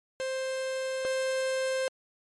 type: tone pair in turn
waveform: 45% pulse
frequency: 525 / 525 Hz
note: C5 / C5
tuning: +6 / +6 cents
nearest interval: unison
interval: 0 cents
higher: neither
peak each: -30 / -27 dBFS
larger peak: second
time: 0.2-1.05 / 1.05-1.88 s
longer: first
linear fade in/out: 0 ms
effects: MP3 48 kbps